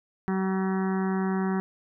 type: harmonic tone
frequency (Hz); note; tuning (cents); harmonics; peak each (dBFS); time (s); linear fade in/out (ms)
190; F#3; +46; 1 / 2 / 4 / 5 / 6 / 7 / 8 / 9 / 10; -25 / -31 / -37 / -39 / -41 / -42 / -43 / -44 / -45; 0.28-1.6; 0
effects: none